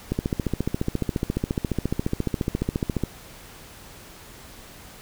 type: click train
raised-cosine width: 3 ms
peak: -10 dBFS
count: 43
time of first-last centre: 0.12-3.037 s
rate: 14.4 Hz
effects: pink hiss -45 dBFS RMS until 5.01 s